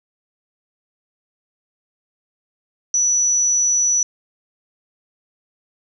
sine tone, 5920 Hz, F#8, in tune, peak -14 dBFS, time 2.94-4.03 s, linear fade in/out 2 ms, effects none

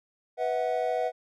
triangle chord, B suspended fourth, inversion none, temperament equal with one note detuned, 493.9 / 646.8 / 740 Hz, B4 / E5 / F#5, 0 / -33 / 0 cents, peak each -28 dBFS, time 0.37-1.12 s, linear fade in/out 50 ms, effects none

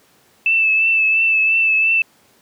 sine tone with vibrato, 2637 Hz, E7, in tune, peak -12 dBFS, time 0.46-2.02 s, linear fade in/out 2 ms, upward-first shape triangle, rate 2.9 Hz, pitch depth 32 cents each way, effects pink hiss -54 dBFS RMS until 2.41 s + high-pass 150 Hz 12 dB/octave

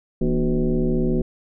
sine tone with frequency modulation, 103.8 Hz, G#2, in tune, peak -17 dBFS, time 0.21-1.22 s, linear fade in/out 5 ms, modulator 133 Hz, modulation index 2.4, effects none

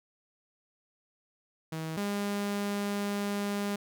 sawtooth tone pair in turn, 160 / 202.9 Hz, D#3 / G#3, +49 / -40 cents, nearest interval major third, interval 411 cents, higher second, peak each -30 / -26 dBFS, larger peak second, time 1.72-1.97 / 1.97-3.76 s, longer second, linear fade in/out 5 ms, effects none

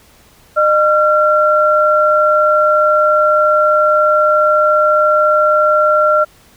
sine tone pair together, 609 / 1367.2 Hz, D#5 / F6, -37 / -37 cents, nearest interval octave + major second, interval 1400 cents, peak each -11 dBFS, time 0.56-6.25 s, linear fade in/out 20 ms, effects pink hiss -47 dBFS RMS until 6.56 s

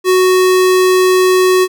square tone, 370 Hz, F#4, in tune, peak -8 dBFS, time 0.04-1.68 s, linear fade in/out 50 ms, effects none

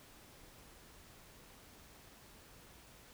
silence, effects pink hiss -59 dBFS RMS until 3.13 s

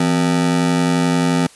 40% pulse ring-modulated tone, 212.3 Hz, G#3, 38 cents sharp, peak -10 dBFS, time 0-1.47 s, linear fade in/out 5 ms, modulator 45.7 Hz, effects white hiss -45 dBFS RMS until 1.55 s + resampled to 24000 Hz

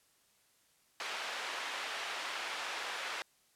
white band-pass noise, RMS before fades -40 dBFS, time 1-3.22 s, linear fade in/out 0 ms, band 620 to 2800 Hz, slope 12 dB/octave, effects white hiss -70 dBFS RMS until 3.55 s + low-pass 12000 Hz 12 dB/octave

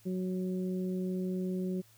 harmonic tone, 184.6 Hz, F#3, 4 cents flat, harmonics 1 / 2 / 3, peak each -32 / -37 / -48 dBFS, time 0.05-1.82 s, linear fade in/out 20 ms, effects added 111 Hz sine -63 dBFS peak until 1.97 s + white hiss -63 dBFS RMS until 1.97 s

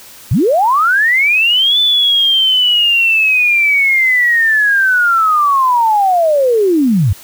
sine linear two-way sweep, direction up then down, 83.2 to 3520 to 83.2 Hz, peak -8 dBFS, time 0.31-7.13 s, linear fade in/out 5 ms, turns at 1.79 s, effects white hiss -37 dBFS RMS until 7.23 s

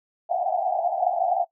pink band-pass noise, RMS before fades -24 dBFS, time 0.29-1.45 s, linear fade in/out 20 ms, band 670 to 770 Hz, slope 96 dB/octave, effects noise-tail reverb RT60 0.1 s tail -18 dB re dry

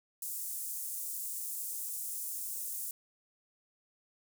pink high-pass noise, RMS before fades -39 dBFS, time 0.22-2.91 s, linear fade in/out 2 ms, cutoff 8100 Hz, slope 24 dB/octave, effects none

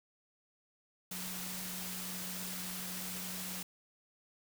sine tone in noise, 183.2 Hz, F#3, 17 cents flat, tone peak -46 dBFS, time 1.11-3.63 s, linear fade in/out 5 ms, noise white, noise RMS -42 dBFS, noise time 1.11-3.63 s, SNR -7 dB, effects none

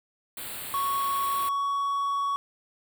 white band-stop noise, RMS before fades -37 dBFS, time 0.37-1.49 s, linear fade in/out 2 ms, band 4500 to 7600 Hz, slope 96 dB/octave
triangle tone with pitch glide, 1108.7 to 1120.3 Hz, C#6 to C#6, 0 to +18 cents, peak -23 dBFS, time 0.74-2.36 s, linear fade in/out 0 ms, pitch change +18 cents, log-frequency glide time 1.22-1.63 s
effects none

